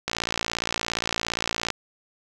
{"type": "click train", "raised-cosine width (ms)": 0.2, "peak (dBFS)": -7, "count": 94, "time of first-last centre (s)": [0.08, 1.703], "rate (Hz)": 57.3, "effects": []}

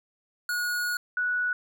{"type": "tone pair in turn", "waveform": ["square", "sine"], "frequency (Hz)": [1451, 1472.1], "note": ["F#6", "F#6"], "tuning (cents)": [-34, -9], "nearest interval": "unison", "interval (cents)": 25, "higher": "second", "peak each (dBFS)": [-27, -24], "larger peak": "second", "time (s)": [[0.49, 0.97], [1.17, 1.53]], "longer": "first", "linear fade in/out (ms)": 2, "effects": []}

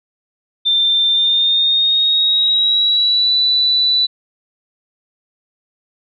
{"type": "tone with pitch glide", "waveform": "sine", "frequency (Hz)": [3579, 3971], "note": ["A7", "B7"], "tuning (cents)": [29, 9], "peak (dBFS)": -11, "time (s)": [0.65, 4.07], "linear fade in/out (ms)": 20, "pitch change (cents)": 180, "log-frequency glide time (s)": [1.09, 3.33], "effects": []}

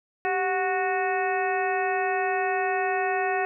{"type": "harmonic tone with a mistuned harmonic", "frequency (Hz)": 368.7, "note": "F#4", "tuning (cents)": -6, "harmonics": [1, 2, 3, 4, 5, 6, 7], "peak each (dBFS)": [-28, -26, -36, -34, -31, -41, -35], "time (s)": [0.25, 3.45], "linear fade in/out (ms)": 0, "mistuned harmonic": 1, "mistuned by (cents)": 99, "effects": []}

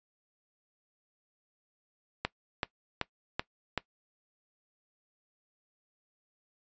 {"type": "click train", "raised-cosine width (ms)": 0.3, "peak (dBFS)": -13, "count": 5, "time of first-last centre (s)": [2.25, 3.777], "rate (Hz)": 2.62, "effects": ["noise-tail reverb RT60 0.1 s tail -20 dB re dry", "resampled to 16000 Hz"]}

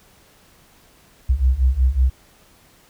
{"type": "beating tone pair", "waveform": "sine", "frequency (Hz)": [61.6, 67], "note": ["B1", "C2"], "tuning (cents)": [-4, 42], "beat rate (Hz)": 5.4, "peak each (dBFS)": [-18, -16], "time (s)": [1.29, 2.1], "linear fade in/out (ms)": 10, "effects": ["pink hiss -53 dBFS RMS until 2.89 s"]}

